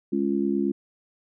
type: chord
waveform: sine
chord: Db major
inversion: second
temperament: just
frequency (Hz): 207.9 / 277.2 / 346.5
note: Ab3 / Db4 / F4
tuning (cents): +2 / 0 / -14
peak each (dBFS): -26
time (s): 0.12-0.72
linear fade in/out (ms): 10
effects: none